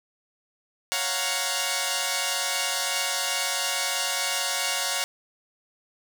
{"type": "chord", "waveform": "5% pulse", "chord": "Gb major seventh", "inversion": "second", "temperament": "equal", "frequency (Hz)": [554.4, 698.5, 740, 932.3], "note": ["Db5", "F5", "Gb5", "Bb5"], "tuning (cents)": [0, 0, 0, 0], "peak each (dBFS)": -19, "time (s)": [0.92, 5.04], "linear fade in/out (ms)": 0, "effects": []}